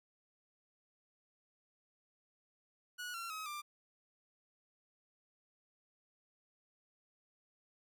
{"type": "tone with pitch steps", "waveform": "sawtooth", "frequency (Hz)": [1462, 1364.1, 1272.7, 1187.5], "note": ["F#6", "F6", "D#6", "D6"], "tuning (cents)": [-21, -41, 39, 19], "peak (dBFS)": -38, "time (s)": [2.98, 3.62], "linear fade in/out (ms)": 20, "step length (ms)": 160, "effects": []}